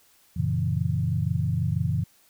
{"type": "chord", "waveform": "sine", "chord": "F# dominant seventh", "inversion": "none", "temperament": "equal", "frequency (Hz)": [92.5, 116.54, 138.59, 164.81], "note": ["F#2", "A#2", "C#3", "E3"], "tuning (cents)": [0, 0, 0, 0], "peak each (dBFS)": -28, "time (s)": [0.36, 2.04], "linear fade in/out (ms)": 10, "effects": ["white hiss -60 dBFS RMS until 2.29 s"]}